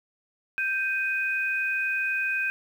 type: tone pair together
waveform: sine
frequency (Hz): 1568 / 2496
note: G6 / D#7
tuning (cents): 0 / +5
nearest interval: minor sixth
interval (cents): 805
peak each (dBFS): -27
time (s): 0.58-2.5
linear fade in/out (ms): 0
effects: 9-bit